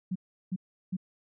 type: tone bursts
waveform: sine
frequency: 185 Hz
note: F#3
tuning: in tune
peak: -28 dBFS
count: 3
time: 0.11-0.968 s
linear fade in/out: 10 ms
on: 46 ms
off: 360 ms
effects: none